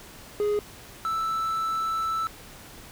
triangle tone pair in turn, 415.7 / 1319.8 Hz, G#4 / E6, +2 / +2 cents, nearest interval octave + minor sixth, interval 2000 cents, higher second, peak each -20 / -23 dBFS, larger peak first, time 0.4-0.59 / 1.05-2.27 s, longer second, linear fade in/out 0 ms, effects pink hiss -46 dBFS RMS until 2.91 s

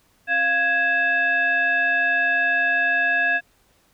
sine tone with frequency modulation, 1661.2 Hz, G#6, in tune, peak -17 dBFS, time 0.27-3.41 s, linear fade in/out 50 ms, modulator 968 Hz, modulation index 0.73, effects pink hiss -61 dBFS RMS until 3.93 s

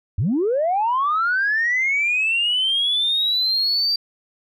sine linear sweep, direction up, 76.2 to 4700 Hz, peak -16 dBFS, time 0.18-3.96 s, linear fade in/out 5 ms, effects tanh soft clip ceiling -13 dBFS

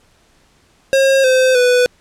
square tone with pitch steps, 539 / 516.4 / 494.8 Hz, C#5 / C5 / B4, -49 / -23 / +3 cents, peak -10 dBFS, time 0.93-1.86 s, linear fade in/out 0 ms, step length 310 ms, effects pink hiss -54 dBFS RMS until 2 s + low-pass 9000 Hz 12 dB/octave

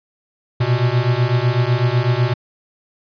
square beating tone pair, 118.6 / 126.6 Hz, A#2 / B2, +30 / +43 cents, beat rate 8 Hz, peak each -18 dBFS, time 0.6-2.34 s, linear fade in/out 10 ms, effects resampled to 11025 Hz

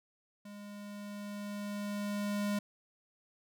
square tone with level ramp, 204.9 Hz, G#3, 23 cents flat, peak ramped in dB -47 to -31 dBFS, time 0.45-2.59 s, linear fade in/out 5 ms, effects none

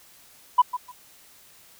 sine tone with echo, 990 Hz, B5, 4 cents sharp, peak -10 dBFS, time 0.58-0.62 s, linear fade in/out 10 ms, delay 150 ms, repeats 2, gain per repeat -14 dB, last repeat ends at 0.92 s, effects tanh soft clip ceiling -9 dBFS + white hiss -53 dBFS RMS until 1.79 s

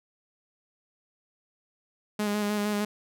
sawtooth tone with vibrato, 207.7 Hz, G#3, in tune, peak -22 dBFS, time 2.19-2.85 s, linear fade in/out 5 ms, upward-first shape square, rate 6.5 Hz, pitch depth 19 cents each way, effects none

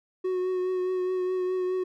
triangle tone with vibrato, 368.2 Hz, F#4, 8 cents flat, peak -23 dBFS, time 0.24-1.84 s, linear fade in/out 10 ms, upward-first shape triangle, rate 4.8 Hz, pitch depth 24 cents each way, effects none

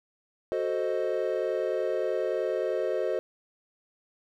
triangle chord, F# diminished seventh, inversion none, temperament equal, 370 / 440 / 523.3 / 622.3 Hz, F#4 / A4 / C5 / Eb5, 0 / 0 / 0 / 0 cents, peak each -30 / -30 / -29 / -30 dBFS, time 0.52-3.19 s, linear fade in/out 0 ms, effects none

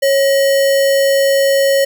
sine tone with sample-and-hold, 550 Hz, C#5, 14 cents flat, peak -9 dBFS, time 0.02-1.85 s, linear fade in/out 10 ms, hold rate 2450 Hz, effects none

